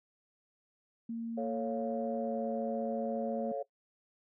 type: tone with pitch glide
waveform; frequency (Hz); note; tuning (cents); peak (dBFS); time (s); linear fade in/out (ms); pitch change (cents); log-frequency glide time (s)
sine; 230 to 227.2; A#3 to A#3; -23 to -44; -35; 1.09-3.52; 5; -21; 2.21-2.34
type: chord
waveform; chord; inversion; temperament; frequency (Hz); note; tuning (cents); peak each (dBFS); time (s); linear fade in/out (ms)
sine; A augmented; none; equal; 440 / 554.4 / 698.5; A4 / C#5 / E#5; 0 / 0 / 0; -39 / -35 / -40; 1.37-3.63; 10
effects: noise-tail reverb RT60 0.1 s tail -19 dB re dry + tanh soft clip ceiling -21 dBFS